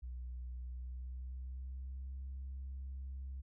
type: tone with pitch glide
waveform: sine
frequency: 61.74 to 66.55 Hz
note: B1 to C2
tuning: 0 to +30 cents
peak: -40 dBFS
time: 0.02-3.42 s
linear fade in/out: 20 ms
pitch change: +130 cents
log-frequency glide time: 0.62-2.22 s
effects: tanh soft clip ceiling -39 dBFS